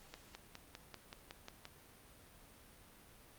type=accelerating click train; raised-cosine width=0.2 ms; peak=-30 dBFS; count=9; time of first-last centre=0.14-1.654 s; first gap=210 ms; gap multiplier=0.97; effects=pink hiss -61 dBFS RMS until 3.38 s + Opus 48 kbps